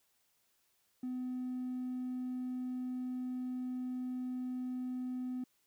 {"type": "tone", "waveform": "triangle", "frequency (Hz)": 252.5, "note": "B3", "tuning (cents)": 39, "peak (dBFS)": -33, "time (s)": [1.03, 5.44], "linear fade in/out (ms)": 5, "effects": ["tanh soft clip ceiling -32 dBFS", "white hiss -75 dBFS RMS until 5.66 s"]}